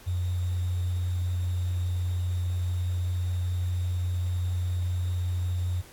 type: tone with sample-and-hold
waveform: sine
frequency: 89.5 Hz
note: F2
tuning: 43 cents sharp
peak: -25 dBFS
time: 0.06-5.82 s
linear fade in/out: 20 ms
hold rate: 3675 Hz
effects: pink hiss -51 dBFS RMS until 5.92 s + AAC 64 kbps